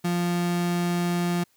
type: tone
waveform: 35% pulse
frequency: 174.61 Hz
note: F3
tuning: in tune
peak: -21 dBFS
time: 0.04-1.44 s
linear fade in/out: 10 ms
effects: white hiss -65 dBFS RMS until 1.56 s